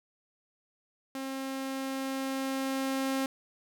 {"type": "tone with level ramp", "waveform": "sawtooth", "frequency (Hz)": 267.7, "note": "C4", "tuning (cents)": 40, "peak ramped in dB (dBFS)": [-31, -24], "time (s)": [1.15, 3.26], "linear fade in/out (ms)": 2, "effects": []}